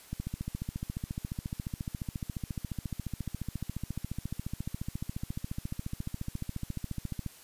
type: click train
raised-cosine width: 5 ms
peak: -22 dBFS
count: 103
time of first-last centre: 0.13-7.263 s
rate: 14.3 Hz
effects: white hiss -54 dBFS RMS until 7.43 s + resampled to 32000 Hz

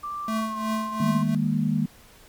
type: tone with pitch glide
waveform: sine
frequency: 1177 to 1054.7 Hz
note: D6 to C6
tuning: +3 to +14 cents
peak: -29 dBFS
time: 0.03-1.23 s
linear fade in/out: 10 ms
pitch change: -189 cents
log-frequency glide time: 0.26-0.62 s
type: tone with tremolo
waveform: square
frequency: 219.7 Hz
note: A3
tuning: 2 cents flat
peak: -24 dBFS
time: 0.28-1.35 s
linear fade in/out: 2 ms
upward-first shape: triangle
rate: 2.8 Hz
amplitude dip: 80%
type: chord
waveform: sine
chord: D# suspended fourth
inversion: none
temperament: equal with one note detuned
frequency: 155.56 / 202.9 / 233.1 Hz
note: D#3 / G#3 / A#3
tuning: 0 / -40 / 0 cents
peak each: -25 dBFS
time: 1-1.86 s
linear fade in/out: 5 ms
effects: pink hiss -52 dBFS RMS until 2.28 s + MP3 96 kbps

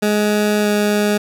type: tone with pitch glide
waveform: 20% pulse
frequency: 209.5 to 207.8 Hz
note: G#3 to G#3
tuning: +15 to +1 cents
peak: -9 dBFS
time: 0.02-1.18 s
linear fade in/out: 10 ms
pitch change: -14 cents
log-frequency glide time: 0.62-0.67 s
effects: none

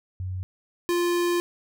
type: tone pair in turn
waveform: sine / square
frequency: 92.5 / 348.6 Hz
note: F#2 / F4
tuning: 0 / -3 cents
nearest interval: octave + major seventh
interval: 2297 cents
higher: second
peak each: -28 / -22 dBFS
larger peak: second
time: 0.2-0.43 / 0.89-1.4 s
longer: second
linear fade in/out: 0 ms
effects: none

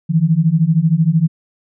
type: beating tone pair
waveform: sine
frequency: 154.8 / 167.8 Hz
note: D#3 / E3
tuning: -9 / +31 cents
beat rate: 13 Hz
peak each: -14 / -13 dBFS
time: 0.09-1.28 s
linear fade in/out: 20 ms
effects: none

